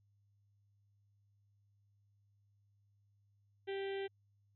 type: harmonic tone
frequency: 391.9 Hz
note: G4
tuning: in tune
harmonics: 1 / 2 / 4 / 5 / 6 / 7 / 8 / 9 / 10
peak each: -38 / -50 / -53 / -52 / -56 / -59 / -54 / -61 / -65 dBFS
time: 3.67-4.08 s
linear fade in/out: 20 ms
effects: added 101 Hz sine -70 dBFS peak until 4.55 s